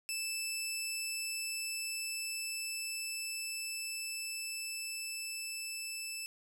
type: tone with level ramp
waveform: 15% pulse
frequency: 2637 Hz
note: E7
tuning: in tune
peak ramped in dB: -28 to -32 dBFS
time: 0.09-6.26 s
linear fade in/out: 0 ms
effects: none